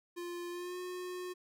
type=tone with pitch glide; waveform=square; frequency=349.2 to 361.9 Hz; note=F4 to F#4; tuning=0 to -38 cents; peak=-40 dBFS; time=0.16-1.34 s; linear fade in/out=20 ms; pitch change=+62 cents; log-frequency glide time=0.5-0.78 s; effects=none